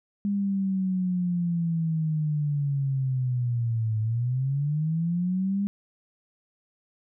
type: linear two-way sweep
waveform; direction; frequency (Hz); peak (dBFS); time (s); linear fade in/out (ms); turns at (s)
sine; down then up; 203.2 to 108 to 203.2; -23; 0.25-5.67; 0; 4
effects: none